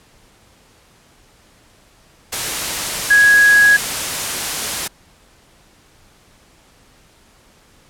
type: tone in noise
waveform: sine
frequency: 1661.2 Hz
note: G#6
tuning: in tune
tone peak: -7 dBFS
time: 3.1-3.77 s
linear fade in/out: 10 ms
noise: white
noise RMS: -21 dBFS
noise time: 2.32-4.88 s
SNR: +11 dB
effects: pink hiss -51 dBFS RMS until 7.89 s + low-pass 11000 Hz 12 dB/octave